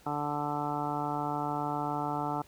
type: harmonic tone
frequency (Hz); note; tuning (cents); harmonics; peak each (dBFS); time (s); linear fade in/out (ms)
146.83; D3; 0; 1 / 2 / 3 / 4 / 5 / 6 / 7 / 8 / 9; -39 / -37 / -42 / -44 / -36 / -35 / -43 / -43 / -40; 0.06-2.42; 5
effects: pink hiss -59 dBFS RMS until 2.47 s